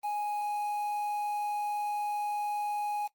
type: tone with quantisation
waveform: triangle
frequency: 830.6 Hz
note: G#5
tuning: in tune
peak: -28 dBFS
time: 0.03-3.08 s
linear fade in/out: 20 ms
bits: 8
effects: noise-tail reverb RT60 0.1 s tail -17 dB re dry + Opus 24 kbps